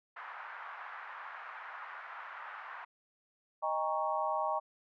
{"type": "band-pass noise", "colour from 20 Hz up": "white", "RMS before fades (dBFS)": -46, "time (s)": [0.16, 2.85], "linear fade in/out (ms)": 10, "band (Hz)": [860, 1600], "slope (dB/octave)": 24}
{"type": "chord", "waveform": "sine", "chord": "Eb dominant seventh", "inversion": "none", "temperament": "equal with one note detuned", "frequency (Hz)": [622.3, 802.3, 932.3, 1108.7], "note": ["Eb5", "G5", "Bb5", "Db6"], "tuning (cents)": [0, 40, 0, 0], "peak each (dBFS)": -36, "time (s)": [3.62, 4.6], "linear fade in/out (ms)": 20}
{"effects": []}